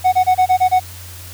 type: tone bursts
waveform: triangle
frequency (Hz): 740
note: F#5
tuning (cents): 0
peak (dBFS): -7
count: 7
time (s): 0.04-0.799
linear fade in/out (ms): 20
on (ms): 87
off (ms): 25
effects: added 90 Hz sine -34 dBFS peak until 1.33 s + white hiss -37 dBFS RMS until 1.33 s